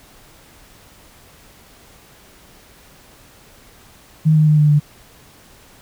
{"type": "tone with pitch steps", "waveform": "sine", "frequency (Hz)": [156.2, 154.05, 151.93, 149.84, 147.77], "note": ["D#3", "D#3", "D#3", "D3", "D3"], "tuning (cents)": [7, -17, -41, 35, 11], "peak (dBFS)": -9, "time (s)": [4.25, 4.8], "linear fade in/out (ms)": 20, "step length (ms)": 110, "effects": ["pink hiss -47 dBFS RMS until 5.81 s"]}